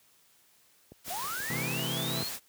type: click train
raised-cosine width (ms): 2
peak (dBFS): -34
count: 5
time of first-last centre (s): 0.92-1.564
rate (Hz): 6.21
type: noise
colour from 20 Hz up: white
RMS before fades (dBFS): -38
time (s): 1.04-2.4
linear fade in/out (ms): 50
type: linear sweep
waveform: sine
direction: up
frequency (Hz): 659.3 to 4360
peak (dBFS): -35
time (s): 1.1-2.29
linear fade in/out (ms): 5
type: chord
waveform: sawtooth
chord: A minor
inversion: first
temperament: equal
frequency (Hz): 130.81 / 164.81 / 220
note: C3 / E3 / A3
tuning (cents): 0 / 0 / 0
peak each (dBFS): -32 / -33 / -37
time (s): 1.5-2.23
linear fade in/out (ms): 0
effects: white hiss -64 dBFS RMS until 2.48 s + high-pass 60 Hz 12 dB/octave